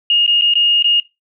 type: tone with dropouts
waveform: sine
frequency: 2850 Hz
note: F7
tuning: 34 cents sharp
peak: -10 dBFS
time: 0.1-1 s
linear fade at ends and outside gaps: 2 ms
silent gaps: 0.264-0.277 / 0.412-0.42 / 0.538-0.554 / 0.825-0.843 s
effects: noise-tail reverb RT60 0.2 s tail -17 dB re dry